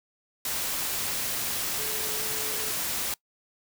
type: tone in noise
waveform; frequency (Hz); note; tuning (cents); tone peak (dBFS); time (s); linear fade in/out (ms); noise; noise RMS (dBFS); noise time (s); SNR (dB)
sine; 432.3; A4; -31; -40; 1.79-2.71; 2; white; -30; 0.45-3.14; -13
effects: noise-tail reverb RT60 0.1 s tail -23 dB re dry